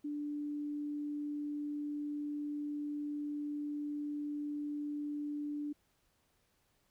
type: tone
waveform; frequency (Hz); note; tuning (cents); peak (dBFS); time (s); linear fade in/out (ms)
sine; 293.7; D4; 0; -36; 0.04-5.73; 10
effects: pink hiss -75 dBFS RMS until 6.9 s